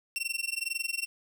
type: tone with amplitude modulation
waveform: sawtooth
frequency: 2721 Hz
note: F7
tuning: 46 cents flat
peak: -24 dBFS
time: 0.16-1.06 s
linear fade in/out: 0 ms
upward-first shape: sine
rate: 22 Hz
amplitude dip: 95%
effects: none